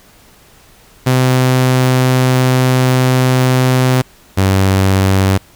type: tone pair in turn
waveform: sawtooth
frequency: 128.3 / 96.12 Hz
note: C3 / G2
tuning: -34 / -34 cents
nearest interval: perfect fourth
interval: 500 cents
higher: first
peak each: -5 dBFS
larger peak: neither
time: 1.06-4.02 / 4.37-5.38 s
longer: first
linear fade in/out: 10 ms
effects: pink hiss -45 dBFS RMS until 5.55 s